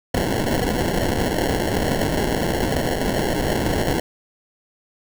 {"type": "noise with sample-and-hold", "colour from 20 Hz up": "white", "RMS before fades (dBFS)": -21, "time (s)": [0.14, 4], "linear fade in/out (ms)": 5, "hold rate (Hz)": 1225, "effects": []}